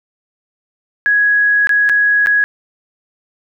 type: tone with dropouts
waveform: sine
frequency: 1667 Hz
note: G#6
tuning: 6 cents sharp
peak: -9 dBFS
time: 1.06-2.44 s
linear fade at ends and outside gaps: 0 ms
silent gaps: 1.671-1.693 / 1.891-1.896 / 2.261-2.27 s
effects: none